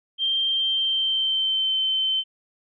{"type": "tone with pitch glide", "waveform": "sine", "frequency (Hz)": [3163, 3085], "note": ["G7", "G7"], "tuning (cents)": [15, -28], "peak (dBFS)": -20, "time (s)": [0.18, 2.24], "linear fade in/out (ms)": 50, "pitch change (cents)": -43, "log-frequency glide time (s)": [0.48, 1.76], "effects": []}